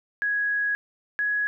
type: tone pair in turn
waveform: sine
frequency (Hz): 1664 / 1674.6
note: G#6 / G#6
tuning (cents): +3 / +14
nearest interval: unison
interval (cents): 11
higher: second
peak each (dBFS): -22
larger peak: neither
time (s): 0.22-0.75 / 1.19-1.47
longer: first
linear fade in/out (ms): 0
effects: none